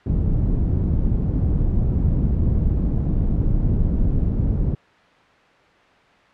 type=low-pass noise; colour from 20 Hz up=pink; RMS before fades=-19 dBFS; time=0.06-4.75 s; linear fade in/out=5 ms; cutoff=190 Hz; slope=12 dB/octave; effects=white hiss -52 dBFS RMS until 6.33 s + low-pass 2000 Hz 12 dB/octave